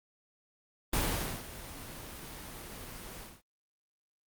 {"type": "noise with ADSR envelope", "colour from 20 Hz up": "pink", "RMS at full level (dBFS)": -29, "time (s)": [0.93, 3.42], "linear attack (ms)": 5, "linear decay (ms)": 490, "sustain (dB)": -15, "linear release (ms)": 220, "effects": ["Opus 24 kbps"]}